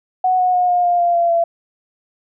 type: tone with pitch steps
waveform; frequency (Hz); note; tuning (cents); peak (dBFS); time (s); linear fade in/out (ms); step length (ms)
sine; 740 / 730.7 / 721.4 / 712.3 / 703.3 / 694.4 / 685.7 / 677; F#5 / F#5 / F#5 / F5 / F5 / F5 / F5 / E5; 0 / -22 / -44 / +34 / +12 / -10 / -32 / +46; -12; 0.24-1.44; 5; 150
effects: none